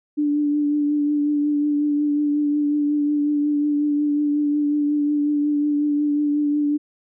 sine tone with vibrato, 293.7 Hz, D4, in tune, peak -17 dBFS, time 0.17-6.78 s, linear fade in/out 20 ms, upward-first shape triangle, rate 5.5 Hz, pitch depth 25 cents each way, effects none

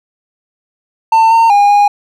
triangle tone with pitch steps, 897 / 912 / 814 / 819 Hz, A5 / A#5 / G#5 / G#5, +33 / -38 / -35 / -24 cents, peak -3 dBFS, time 1.12-1.88 s, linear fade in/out 5 ms, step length 190 ms, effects none

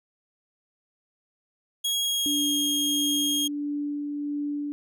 sawtooth tone with pitch glide, 3302 to 3251 Hz, G#7 to G#7, -11 to -38 cents, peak -21 dBFS, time 1.84-3.48 s, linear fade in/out 10 ms, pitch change -27 cents, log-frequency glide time 1.97-2.45 s
sine tone with tremolo, 291 Hz, D4, 16 cents flat, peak -26 dBFS, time 2.26-4.72 s, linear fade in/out 0 ms, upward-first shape sine, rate 1.5 Hz, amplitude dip 25%
effects none

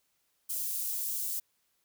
white high-pass noise, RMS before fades -34 dBFS, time 0.49-1.4 s, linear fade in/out 10 ms, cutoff 8400 Hz, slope 12 dB/octave, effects white hiss -75 dBFS RMS until 1.84 s

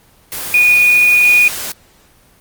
sine tone in noise, 2458 Hz, D#7, 22 cents flat, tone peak -6 dBFS, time 0.54-1.48 s, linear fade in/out 2 ms, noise white, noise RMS -23 dBFS, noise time 0.32-1.72 s, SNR +14 dB, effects pink hiss -49 dBFS RMS until 2.4 s + Opus 24 kbps

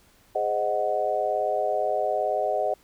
sine chord, Ab dominant seventh, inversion none, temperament equal, 415.3 / 523.3 / 622.3 / 740 Hz, Ab4 / C5 / Eb5 / Gb5, 0 / 0 / 0 / 0 cents, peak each -31 / -30 / -26 / -27 dBFS, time 0.35-2.74 s, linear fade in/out 5 ms, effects pink hiss -59 dBFS RMS until 2.83 s

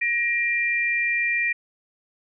sine tone pair together, 1890.6 / 2382 Hz, A#6 / D7, +24 / +24 cents, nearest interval major third, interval 400 cents, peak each -23 dBFS, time 0.01-1.53 s, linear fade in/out 10 ms, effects none

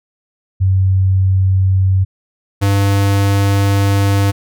sine / square tone pair in turn, 94.8 / 99.47 Hz, F#2 / G2, +43 / +26 cents, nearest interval minor second, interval 83 cents, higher second, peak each -9 / -11 dBFS, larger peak first, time 0.6-2.05 / 2.61-4.32 s, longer second, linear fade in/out 20 ms, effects none

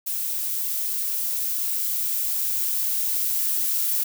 violet noise with level ramp, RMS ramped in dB -27 to -23 dBFS, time 0.06-4.04 s, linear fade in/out 10 ms, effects none

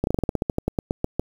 slowing click train, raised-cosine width 2 ms, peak -8 dBFS, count 16, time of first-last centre 0.04-1.196 s, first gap 31 ms, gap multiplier 1.12, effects 7-bit

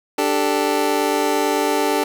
25% pulse chord, D suspended fourth, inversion none, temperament just, 293.7 / 391.6 / 440.5 Hz, D4 / G4 / A4, 0 / -2 / +2 cents, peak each -18 dBFS, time 0.18-2.04 s, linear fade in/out 5 ms, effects 8-bit

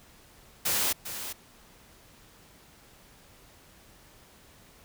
white noise with echo, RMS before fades -27 dBFS, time 0.65-0.93 s, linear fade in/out 10 ms, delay 400 ms, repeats 1, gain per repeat -10 dB, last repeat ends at 1.33 s, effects pink hiss -56 dBFS RMS until 4.84 s

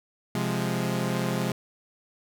sawtooth chord, F minor, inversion second, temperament equal, 130.81 / 174.61 / 207.7 Hz, C3 / F3 / Ab3, 0 / 0 / 0 cents, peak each -26 dBFS, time 0.35-1.52 s, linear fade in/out 2 ms, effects none

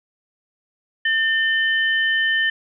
sine tone pair together, 1800 / 3036 Hz, A6 / F#7, +39 / +44 cents, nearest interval major sixth, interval 905 cents, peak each -17 / -24 dBFS, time 1.05-2.5 s, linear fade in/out 5 ms, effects none

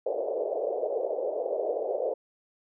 pink band-pass noise, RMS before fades -30 dBFS, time 0.06-2.14 s, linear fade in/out 5 ms, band 420 to 650 Hz, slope 48 dB/octave, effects none

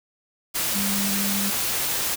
sine tone in noise, 199.3 Hz, G3, 29 cents sharp, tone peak -26 dBFS, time 0.74-1.51 s, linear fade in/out 20 ms, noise white, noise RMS -25 dBFS, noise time 0.54-2.16 s, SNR -4 dB, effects none

